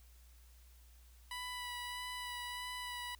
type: tone with vibrato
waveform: 15% pulse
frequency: 986 Hz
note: B5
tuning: 3 cents flat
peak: -35 dBFS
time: 1.31-3.15 s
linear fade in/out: 2 ms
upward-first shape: sine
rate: 1.6 Hz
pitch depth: 15 cents each way
effects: added 60 Hz sine -58 dBFS peak until 3.19 s + white hiss -68 dBFS RMS until 3.19 s